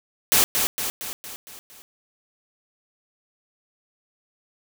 white noise with echo, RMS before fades -17 dBFS, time 0.32-0.44 s, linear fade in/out 0 ms, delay 230 ms, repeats 6, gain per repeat -5 dB, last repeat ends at 1.82 s, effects none

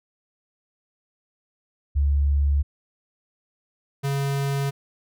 sine / square tone pair in turn, 71.1 / 139.11 Hz, C#2 / C#3, +45 / +6 cents, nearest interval octave, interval 1161 cents, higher second, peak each -17 / -23 dBFS, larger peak first, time 1.95-2.63 / 4.03-4.71 s, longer neither, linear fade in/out 20 ms, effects none

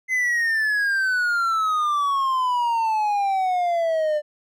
triangle exponential sweep, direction down, 2060 to 593 Hz, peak -17 dBFS, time 0.08-4.22 s, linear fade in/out 50 ms, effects none

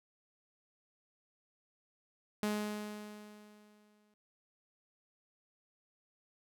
sawtooth tone with exponential decay, 210 Hz, G#3, 19 cents sharp, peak -27 dBFS, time 2.43-4.14 s, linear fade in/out 0 ms, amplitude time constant 370 ms, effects none

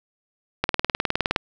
click train, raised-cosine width 0.3 ms, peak -4 dBFS, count 15, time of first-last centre 0.64-1.362 s, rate 19.4 Hz, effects none

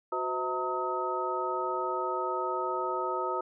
sine tone cluster, 369.1 / 510 / 643 / 915 / 1270 Hz, F#4 / C5 / E5 / A#5 / D#6, -4 / -44 / -43 / -32 / +35 cents, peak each -35 / -37 / -38 / -34 / -33 dBFS, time 0.12-3.41 s, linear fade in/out 5 ms, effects none

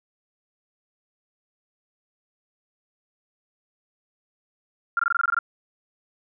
sine tone bursts, 1389 Hz, F6, 10 cents flat, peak -18 dBFS, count 10, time 4.97-5.389 s, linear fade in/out 2 ms, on 23 ms, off 21 ms, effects none

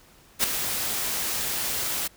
white noise with ADSR envelope, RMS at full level -19 dBFS, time 0.39-2.08 s, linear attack 48 ms, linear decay 6 ms, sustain -9 dB, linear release 12 ms, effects pink hiss -55 dBFS RMS until 2.16 s

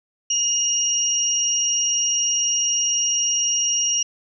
sine tone pair together, 2846 / 5692 Hz, F7 / F8, +32 / +32 cents, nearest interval octave, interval 1200 cents, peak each -24 / -19 dBFS, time 0.3-4.03 s, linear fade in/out 5 ms, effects none

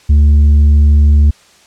sine tone with tanh clipping, 73.42 Hz, D2, in tune, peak -5 dBFS, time 0.09-1.31 s, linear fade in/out 10 ms, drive 4 dB, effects white hiss -45 dBFS RMS until 1.66 s + low-pass 7000 Hz 12 dB/octave

